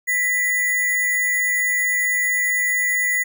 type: tone with sample-and-hold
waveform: sine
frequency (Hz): 1975.5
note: B6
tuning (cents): 0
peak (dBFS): -17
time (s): 0.07-3.24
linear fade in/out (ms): 20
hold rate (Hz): 8820
effects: none